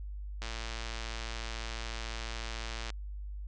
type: click train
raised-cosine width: 0.2 ms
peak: -22 dBFS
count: 284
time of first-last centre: 0.42-2.902 s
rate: 114 Hz
effects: added 50 Hz sine -38 dBFS peak until 3.47 s + resampled to 24000 Hz